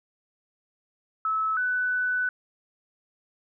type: tone pair in turn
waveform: sine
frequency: 1300 / 1494.9 Hz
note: E6 / F#6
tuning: -24 / +17 cents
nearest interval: major second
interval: 241 cents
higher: second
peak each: -23 / -23 dBFS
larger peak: neither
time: 1.25-1.57 / 1.57-2.29 s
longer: second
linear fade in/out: 2 ms
effects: none